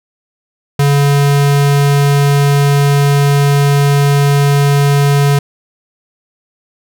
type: tone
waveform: square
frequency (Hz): 142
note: C#3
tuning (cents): +42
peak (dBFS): -8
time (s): 0.79-5.39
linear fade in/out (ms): 5
effects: none